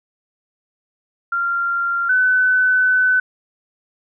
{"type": "tone pair in turn", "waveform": "sine", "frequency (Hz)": [1386, 1507.1], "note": ["F6", "F#6"], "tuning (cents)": [-14, 31], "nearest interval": "minor second", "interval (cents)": 145, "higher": "second", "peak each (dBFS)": [-17, -12], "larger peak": "second", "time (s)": [[1.32, 2.09], [2.09, 3.2]], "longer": "second", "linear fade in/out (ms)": 5, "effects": []}